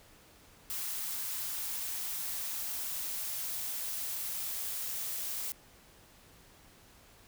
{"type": "noise with high-pass filter sweep", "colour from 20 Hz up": "blue", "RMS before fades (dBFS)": -37, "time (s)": [0.7, 5.52], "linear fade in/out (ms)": 0, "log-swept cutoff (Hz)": [960, 410], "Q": 1.6, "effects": ["pink hiss -59 dBFS RMS until 7.27 s"]}